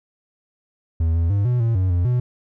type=tone with pitch steps; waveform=triangle; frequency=81.6 / 83.6 / 100.5 / 123.1 / 115.1 / 93.1 / 87.8 / 123.6 Hz; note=E2 / E2 / G2 / B2 / A#2 / F#2 / F2 / B2; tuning=-17 / +25 / +44 / -5 / -22 / +11 / +10 / +2 cents; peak=-14 dBFS; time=1-2.2 s; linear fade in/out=5 ms; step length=150 ms; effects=none